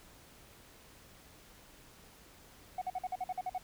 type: tone bursts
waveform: sine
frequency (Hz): 739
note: F#5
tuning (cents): -2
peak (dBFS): -31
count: 10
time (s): 2.78-3.581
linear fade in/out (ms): 5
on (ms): 36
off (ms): 49
effects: tanh soft clip ceiling -31 dBFS + pink hiss -58 dBFS RMS until 3.63 s